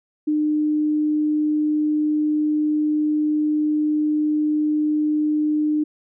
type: tone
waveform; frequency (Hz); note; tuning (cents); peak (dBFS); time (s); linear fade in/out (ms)
sine; 302.8; D#4; -47; -17; 0.27-5.84; 10
effects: none